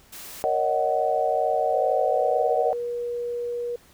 white high-pass noise, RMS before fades -40 dBFS, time 0.12-0.43 s, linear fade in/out 10 ms, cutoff 160 Hz, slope 48 dB/octave
sine chord, D# minor seventh, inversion second, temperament just, 466.7 / 560 / 622.3 / 746.7 Hz, A#4 / C#5 / D#5 / F#5, +2 / +18 / 0 / +16 cents, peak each -28 / -27 / -25 / -24 dBFS, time 0.44-2.73 s, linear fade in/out 0 ms
sine tone with pitch glide, 520 to 479.6 Hz, C5 to A#4, -11 to +49 cents, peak -26 dBFS, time 1.73-3.76 s, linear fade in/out 5 ms, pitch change -140 cents, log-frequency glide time 1.97-2.53 s
effects pink hiss -55 dBFS RMS until 3.93 s

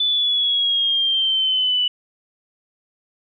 sine exponential sweep, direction down, 3500 to 2960 Hz, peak -16 dBFS, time 0-1.88 s, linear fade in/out 5 ms, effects none

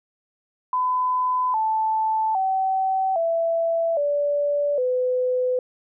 sine tone with pitch steps, 1008 / 877.5 / 763.9 / 665 / 578.9 / 504 Hz, B5 / A5 / G5 / E5 / D5 / B4, +35 / -5 / -45 / +15 / -25 / +35 cents, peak -19 dBFS, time 0.73-5.59 s, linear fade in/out 2 ms, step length 810 ms, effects none

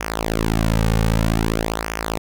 sawtooth tone with flanger, 55 Hz, A1, in tune, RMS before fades -20 dBFS, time 0-2.18 s, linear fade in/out 10 ms, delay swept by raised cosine 0.24 to 3.04 ms, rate 0.52 Hz, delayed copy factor -0.85, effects none

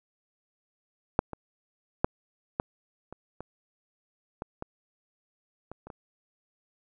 clicks, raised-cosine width 1 ms, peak -6 / -22 / -7 / -12 / -27 / -24 / -20 / -21 / -26 / -30 / -27 dBFS, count 11, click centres 1.191 / 1.333 / 2.045 / 2.599 / 3.126 / 3.406 / 4.421 / 4.624 / 5.716 / 5.87 / 5.902 s, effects none

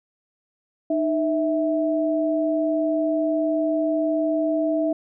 sine tone pair together, 308 / 653.4 Hz, D#4 / E5, -17 / -15 cents, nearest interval octave + minor second, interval 1302 cents, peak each -22 dBFS, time 0.9-4.93 s, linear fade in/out 5 ms, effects none

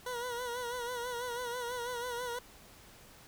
20% pulse tone with vibrato, 486.4 Hz, B4, 26 cents flat, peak -31 dBFS, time 0.06-2.39 s, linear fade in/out 5 ms, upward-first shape sine, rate 6.1 Hz, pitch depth 59 cents each way, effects pink hiss -56 dBFS RMS until 3.27 s

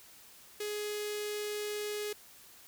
sawtooth tone with notch filter, 418 Hz, G#4, 11 cents sharp, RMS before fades -37 dBFS, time 0.6-2.13 s, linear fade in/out 5 ms, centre 950 Hz, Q 0.53, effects white hiss -56 dBFS RMS until 2.67 s

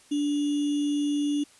sine tone with sample-and-hold, 290.9 Hz, D4, 16 cents flat, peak -23 dBFS, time 0.11-1.44 s, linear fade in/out 10 ms, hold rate 3150 Hz, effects white hiss -56 dBFS RMS until 1.59 s + resampled to 24000 Hz

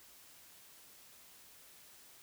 silence, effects white hiss -59 dBFS RMS until 2.22 s

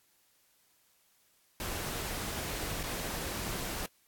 pink noise with dropouts, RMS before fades -37 dBFS, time 1.6-3.86 s, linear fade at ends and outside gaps 1 ms, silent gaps 2.83-2.838 s, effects white hiss -69 dBFS RMS until 4.07 s + AAC 64 kbps

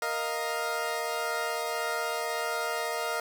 20% pulse chord, Bb suspended fourth, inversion none, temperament equal, 466.2 / 622.3 / 698.5 Hz, Bb4 / Eb5 / F5, 0 / 0 / 0 cents, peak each -29 dBFS, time 0.02-3.2 s, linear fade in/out 2 ms, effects none

